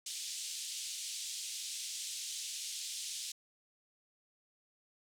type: band-pass noise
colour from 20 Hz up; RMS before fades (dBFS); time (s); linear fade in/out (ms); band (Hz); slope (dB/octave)
white; -42; 0.06-3.32; 5; 3000 to 8500; 24
effects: none